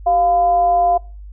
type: tone with frequency modulation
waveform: sine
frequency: 699 Hz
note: F5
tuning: 1 cent sharp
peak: -11 dBFS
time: 0.06-0.98 s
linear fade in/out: 10 ms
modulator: 314 Hz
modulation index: 0.29
effects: noise-tail reverb RT60 0.4 s tail -25 dB re dry + added 50 Hz sine -32 dBFS peak until 1.32 s

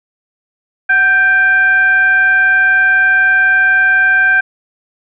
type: tone with frequency modulation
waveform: sine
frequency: 1568 Hz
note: G6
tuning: in tune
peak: -7 dBFS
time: 0.89-4.41 s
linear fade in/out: 10 ms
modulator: 822 Hz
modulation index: 0.37
effects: none

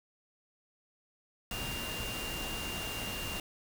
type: tone in noise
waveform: sine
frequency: 2794 Hz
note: F7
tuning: in tune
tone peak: -40 dBFS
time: 1.51-3.4 s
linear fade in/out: 2 ms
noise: pink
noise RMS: -39 dBFS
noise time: 1.51-3.4 s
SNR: -4 dB
effects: none

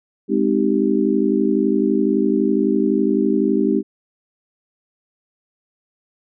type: chord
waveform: sine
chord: Ab major seventh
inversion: none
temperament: just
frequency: 207.7 / 259.6 / 311.5 / 389.3 Hz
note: Ab3 / C4 / Eb4 / G4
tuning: 0 / -13 / +2 / -12 cents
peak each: -20 dBFS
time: 0.28-3.83 s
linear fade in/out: 50 ms
effects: none

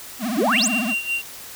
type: tone with vibrato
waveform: square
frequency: 230.9 Hz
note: A#3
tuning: 16 cents flat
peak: -23 dBFS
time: 0.19-0.95 s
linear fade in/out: 50 ms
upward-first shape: triangle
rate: 16 Hz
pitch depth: 250 cents each way
type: exponential sweep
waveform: sine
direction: up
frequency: 246.9 to 9040 Hz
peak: -17 dBFS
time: 0.37-0.68 s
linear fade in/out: 5 ms
type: tone with tremolo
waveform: triangle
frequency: 2764 Hz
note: F7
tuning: 19 cents flat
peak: -18 dBFS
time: 0.52-1.22 s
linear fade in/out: 10 ms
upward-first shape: sine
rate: 5.3 Hz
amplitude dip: 75%
effects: white hiss -38 dBFS RMS until 1.55 s

